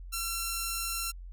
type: tone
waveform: 5% pulse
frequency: 1357 Hz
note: E6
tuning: 50 cents sharp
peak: -20 dBFS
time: 0.12-1.12 s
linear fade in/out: 20 ms
effects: added 44 Hz sine -41 dBFS peak until 1.32 s